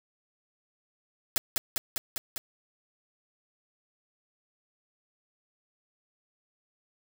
white noise with echo, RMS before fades -25 dBFS, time 1.36-1.38 s, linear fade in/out 0 ms, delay 200 ms, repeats 5, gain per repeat -2 dB, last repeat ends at 2.38 s, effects none

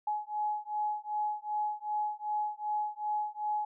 sine beating tone pair, 842 / 844.6 Hz, G#5 / G#5, +24 / +29 cents, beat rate 2.6 Hz, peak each -34 / -34 dBFS, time 0.07-3.65 s, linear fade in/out 5 ms, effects none

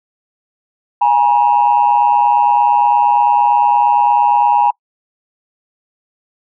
sine tone pair together, 827.3 / 956 Hz, G#5 / A#5, -7 / +43 cents, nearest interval minor third, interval 250 cents, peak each -10 dBFS, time 1.01-4.71 s, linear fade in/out 10 ms, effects noise-tail reverb RT60 0.1 s tail -26 dB re dry + tanh soft clip ceiling -3 dBFS

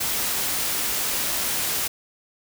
white noise, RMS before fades -25 dBFS, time 0-1.88 s, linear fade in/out 10 ms, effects none

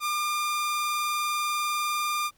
sawtooth tone with vibrato, 1200 Hz, D6, 37 cents sharp, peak -22 dBFS, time 0-2.31 s, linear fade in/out 50 ms, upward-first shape sine, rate 20 Hz, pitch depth 21 cents each way, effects pink hiss -65 dBFS RMS until 2.37 s

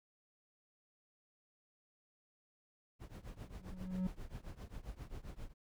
brown noise with tremolo, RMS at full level -44 dBFS, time 2.99-5.54 s, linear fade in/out 50 ms, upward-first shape triangle, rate 7.5 Hz, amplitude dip 95%
triangle tone with exponential growth, 185 Hz, F#3, in tune, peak -30 dBFS, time 3.33-4.07 s, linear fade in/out 2 ms, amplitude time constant 160 ms
effects none

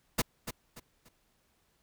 pink noise with echo, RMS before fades -27 dBFS, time 0.18-0.22 s, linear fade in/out 10 ms, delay 290 ms, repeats 3, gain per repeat -10 dB, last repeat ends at 1.09 s, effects pink hiss -72 dBFS RMS until 1.82 s

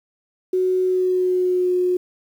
sine tone with pitch glide, 370 to 361.8 Hz, F#4 to F#4, 0 to -39 cents, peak -16 dBFS, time 0.53-1.97 s, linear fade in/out 5 ms, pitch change -39 cents, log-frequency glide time 0.84-1.73 s, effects 8-bit

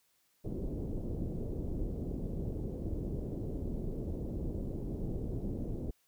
pink low-pass noise, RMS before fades -37 dBFS, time 0.44-5.91 s, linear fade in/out 10 ms, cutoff 450 Hz, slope 24 dB/octave, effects white hiss -73 dBFS RMS until 6.07 s

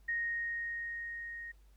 sine tone with level ramp, 1864.7 Hz, A#6, in tune, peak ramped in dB -31 to -42 dBFS, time 0.08-1.52 s, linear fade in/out 10 ms, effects added 50 Hz sine -58 dBFS peak until 1.76 s + pink hiss -73 dBFS RMS until 1.76 s

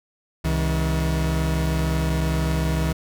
40% pulse tone pair together, 67.52 / 160.6 Hz, C#2 / E3, -45 / -45 cents, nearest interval octave + minor third, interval 1500 cents, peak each -22 dBFS, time 0.44-2.93 s, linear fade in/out 10 ms, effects none

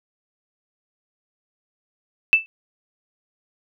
sine tone with exponential decay, 2644 Hz, E7, 5 cents sharp, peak -6 dBFS, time 2.33-2.46 s, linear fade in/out 0 ms, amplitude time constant 28 ms, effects none

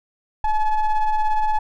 triangle ring-modulated tone, 425.5 Hz, G#4, 42 cents sharp, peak -11 dBFS, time 0.44-1.59 s, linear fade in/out 5 ms, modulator 434 Hz, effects none

